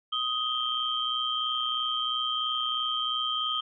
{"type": "tone cluster", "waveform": "sine", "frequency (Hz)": [1253, 3089, 3212], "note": ["D#6", "G7", "G7"], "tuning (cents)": [12, -26, 41], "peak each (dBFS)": -31, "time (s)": [0.12, 3.61], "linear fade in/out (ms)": 10, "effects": []}